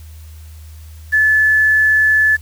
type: tone with quantisation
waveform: sine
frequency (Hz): 1732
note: A6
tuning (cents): -28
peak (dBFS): -9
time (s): 1.12-2.37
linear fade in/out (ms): 20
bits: 6
effects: added 78 Hz sine -33 dBFS peak until 2.41 s + white hiss -48 dBFS RMS until 2.41 s